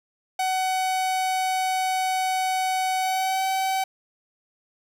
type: tone with pitch glide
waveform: 45% pulse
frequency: 750 to 763.6 Hz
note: F#5 to G5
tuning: +23 to -46 cents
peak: -22 dBFS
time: 0.39-3.84 s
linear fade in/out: 5 ms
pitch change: +31 cents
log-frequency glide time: 3.01-3.44 s
effects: none